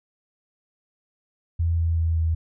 sine tone with pitch steps, 83.7 / 82.88 / 82.07 / 81.27 Hz, E2 / E2 / E2 / E2, +27 / +10 / -7 / -24 cents, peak -19 dBFS, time 1.59-2.35 s, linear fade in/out 10 ms, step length 190 ms, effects none

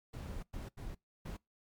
brown noise bursts at uneven times, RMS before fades -43 dBFS, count 4, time 0.13-0.43 / 0.53-0.69 / 0.77-0.95 / 1.25-1.37 s, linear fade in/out 10 ms, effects noise-tail reverb RT60 0.2 s tail -25 dB re dry + MP3 96 kbps

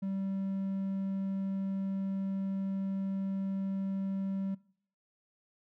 triangle tone, 193.8 Hz, G3, 20 cents flat, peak -30 dBFS, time 0.02-4.55 s, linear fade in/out 10 ms, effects noise-tail reverb RT60 0.6 s tail -22 dB re dry

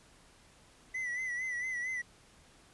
triangle tone with vibrato, 1992 Hz, B6, 14 cents sharp, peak -32 dBFS, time 0.94-2.02 s, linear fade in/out 10 ms, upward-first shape sine, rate 4.4 Hz, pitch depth 61 cents each way, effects pink hiss -61 dBFS RMS until 2.73 s + resampled to 24000 Hz

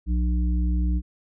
harmonic tone, 60.4 Hz, B1, 38 cents flat, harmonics 1 / 3 / 5, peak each -20 / -30 / -34 dBFS, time 0.06-1.02 s, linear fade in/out 50 ms, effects none

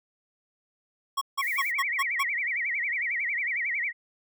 square tone bursts, 1100 Hz, C#6, 14 cents flat, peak -25 dBFS, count 6, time 1.17-2.234 s, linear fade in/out 10 ms, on 44 ms, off 160 ms
sine tone with vibrato, 2094 Hz, C7, 1 cent sharp, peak -26 dBFS, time 1.38-3.93 s, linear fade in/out 50 ms, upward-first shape sine, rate 11 Hz, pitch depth 200 cents each way
violet noise, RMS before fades -42 dBFS, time 1.41-1.72 s, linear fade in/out 20 ms
effects none

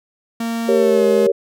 45% pulse tone with pitch glide, 230 to 212.1 Hz, A#3 to G#3, -23 to +37 cents, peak -20 dBFS, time 0.4-1.27 s, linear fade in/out 5 ms, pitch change -140 cents, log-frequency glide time 0.69-1.04 s
sine chord, G diminished, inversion none, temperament equal, 392 / 466.2 / 554.4 Hz, G4 / Bb4 / Db5, 0 / 0 / 0 cents, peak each -16 / -15 / -18 dBFS, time 0.68-1.32 s, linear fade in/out 10 ms
effects none

